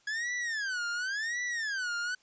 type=tone with vibrato; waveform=45% pulse; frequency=1661.2 Hz; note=G#6; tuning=in tune; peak=-31 dBFS; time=0.07-2.15 s; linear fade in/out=5 ms; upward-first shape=sine; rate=0.92 Hz; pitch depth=290 cents each way; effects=white hiss -66 dBFS RMS until 2.22 s + resampled to 16000 Hz